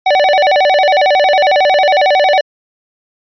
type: tone with vibrato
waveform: square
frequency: 666 Hz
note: E5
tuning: 18 cents sharp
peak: -8 dBFS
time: 0.06-2.41 s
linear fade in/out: 5 ms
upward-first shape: square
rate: 11 Hz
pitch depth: 220 cents each way
effects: resampled to 11025 Hz